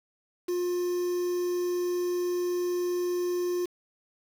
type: tone with quantisation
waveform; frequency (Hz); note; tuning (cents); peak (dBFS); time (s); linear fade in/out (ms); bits
triangle; 355.4; F4; +30; -24; 0.48-3.66; 10; 7
effects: none